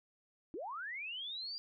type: linear sweep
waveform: sine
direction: up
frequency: 283.5 to 4822 Hz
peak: -40 dBFS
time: 0.54-1.58 s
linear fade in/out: 0 ms
effects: none